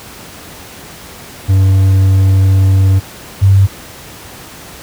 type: tone pair in turn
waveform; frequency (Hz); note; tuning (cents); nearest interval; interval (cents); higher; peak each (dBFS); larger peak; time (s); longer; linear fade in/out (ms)
triangle / sine; 96 / 97.51; G2 / G2; -36 / -9; unison; 27; second; -3; neither; 1.48-3 / 3.41-3.67; first; 20
effects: pink hiss -32 dBFS RMS until 4.82 s + high-pass 60 Hz 12 dB/octave